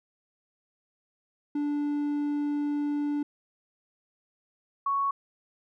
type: tone pair in turn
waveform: triangle / sine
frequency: 291.9 / 1110.7 Hz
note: D4 / C#6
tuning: -10 / +3 cents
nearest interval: octave + major seventh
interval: 2313 cents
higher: second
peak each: -24 dBFS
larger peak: neither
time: 1.55-3.23 / 4.86-5.11 s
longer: first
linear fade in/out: 5 ms
effects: none

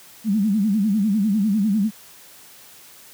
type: tone with vibrato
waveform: sine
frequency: 207.7 Hz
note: G#3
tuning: in tune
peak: -16 dBFS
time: 0.24-1.91 s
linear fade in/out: 50 ms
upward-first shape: sine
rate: 10 Hz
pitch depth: 140 cents each way
effects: white hiss -46 dBFS RMS until 3.13 s + high-pass 80 Hz 12 dB/octave

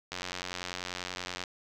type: click train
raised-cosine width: 0.2 ms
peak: -18 dBFS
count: 120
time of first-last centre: 0.12-1.438 s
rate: 90.3 Hz
effects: none

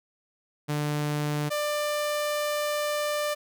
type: tone pair in turn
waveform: sawtooth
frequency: 148.4 / 593.6 Hz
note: D3 / D5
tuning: +18 / +18 cents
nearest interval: 2 octaves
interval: 2400 cents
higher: second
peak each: -22 dBFS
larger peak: neither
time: 0.68-1.5 / 1.5-3.35 s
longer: second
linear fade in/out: 20 ms
effects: none

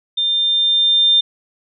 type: tone with level ramp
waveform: sine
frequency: 3600 Hz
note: A7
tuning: 39 cents sharp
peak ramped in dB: -15 to -9 dBFS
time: 0.17-1.21 s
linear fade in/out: 10 ms
effects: none

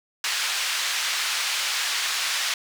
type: band-pass noise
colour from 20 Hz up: white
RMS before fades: -26 dBFS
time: 0.24-2.54 s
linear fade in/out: 2 ms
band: 1300 to 4900 Hz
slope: 12 dB/octave
effects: none

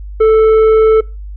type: tone with tanh clipping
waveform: sine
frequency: 439.6 Hz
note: A4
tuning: 2 cents flat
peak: -6 dBFS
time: 0.2-1.01 s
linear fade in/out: 10 ms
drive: 7 dB
effects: noise-tail reverb RT60 0.3 s tail -24 dB re dry + added 50 Hz sine -24 dBFS peak until 1.36 s

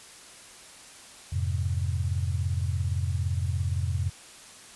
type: chord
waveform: sine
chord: F minor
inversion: none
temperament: just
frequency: 87.31 / 104.77 / 130.96 Hz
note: F2 / Ab2 / C3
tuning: 0 / +16 / +2 cents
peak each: -27 / -31 / -32 dBFS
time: 1.32-4.1 s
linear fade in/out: 10 ms
effects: white hiss -48 dBFS RMS until 4.75 s + resampled to 24000 Hz

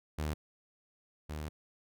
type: tone pair in turn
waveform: sawtooth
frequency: 76.2 / 76.2 Hz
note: D#2 / D#2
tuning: -36 / -36 cents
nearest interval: unison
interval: 0 cents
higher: neither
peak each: -29 / -34 dBFS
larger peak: first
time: 0.18-0.34 / 1.29-1.49 s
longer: second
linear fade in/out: 10 ms
effects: none

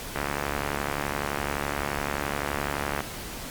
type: click train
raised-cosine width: 0.5 ms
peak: -12 dBFS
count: 205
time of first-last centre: 0.16-3.005 s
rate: 71.7 Hz
effects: pink hiss -37 dBFS RMS until 3.5 s + Opus 48 kbps

